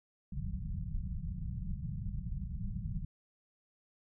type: low-pass noise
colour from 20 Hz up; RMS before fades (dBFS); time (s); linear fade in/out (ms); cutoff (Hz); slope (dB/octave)
pink; -38; 0.32-3.05; 5; 200; 96
effects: none